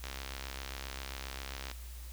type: click train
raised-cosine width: 0.2 ms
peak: -23 dBFS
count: 114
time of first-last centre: 0.04-1.714 s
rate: 67.5 Hz
effects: added 60 Hz sine -43 dBFS peak until 2.12 s + white hiss -54 dBFS RMS until 2.12 s